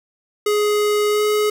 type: tone with pitch glide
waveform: square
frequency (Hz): 417.9 to 421.8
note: G#4 to G#4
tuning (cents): +11 to +27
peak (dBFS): -16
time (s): 0.46-1.5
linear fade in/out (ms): 5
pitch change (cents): +16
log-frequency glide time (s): 1.09-1.23
effects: none